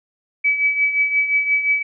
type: tone with tremolo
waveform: sine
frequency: 2289 Hz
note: D7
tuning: 45 cents flat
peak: -12 dBFS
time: 0.44-1.83 s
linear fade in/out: 10 ms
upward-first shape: triangle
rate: 5.7 Hz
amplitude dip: 70%
effects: none